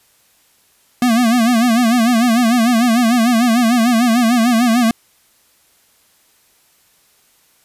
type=tone with vibrato; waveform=square; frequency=235.7 Hz; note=A#3; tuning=19 cents sharp; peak=-11 dBFS; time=1.02-4.91 s; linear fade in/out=2 ms; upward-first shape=sine; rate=6.7 Hz; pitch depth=110 cents each way; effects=white hiss -55 dBFS RMS until 7.64 s + resampled to 32000 Hz